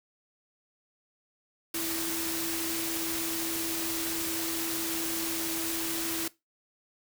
sine tone in noise, 329.6 Hz, E4, in tune, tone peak -35 dBFS, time 1.74-6.28 s, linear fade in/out 5 ms, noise white, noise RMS -33 dBFS, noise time 1.74-6.28 s, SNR -5 dB, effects noise-tail reverb RT60 0.2 s tail -19 dB re dry

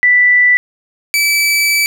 sine / sawtooth tone pair in turn, 1975.5 / 2307 Hz, B6 / D7, 0 / -31 cents, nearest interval minor third, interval 269 cents, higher second, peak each -6 / -7 dBFS, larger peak first, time 0.03-0.57 / 1.14-1.86 s, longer second, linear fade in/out 0 ms, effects none

